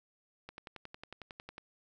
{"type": "click train", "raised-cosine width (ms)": 0.3, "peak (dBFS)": -29, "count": 13, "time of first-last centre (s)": [0.49, 1.581], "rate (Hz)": 11, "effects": []}